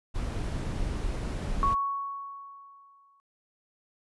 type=noise; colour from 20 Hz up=brown; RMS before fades=-31 dBFS; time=0.14-1.75 s; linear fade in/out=20 ms
type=tone with exponential decay; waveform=sine; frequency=1112 Hz; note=C#6; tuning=5 cents sharp; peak=-21 dBFS; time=1.63-3.2 s; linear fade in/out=0 ms; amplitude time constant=340 ms
effects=resampled to 24000 Hz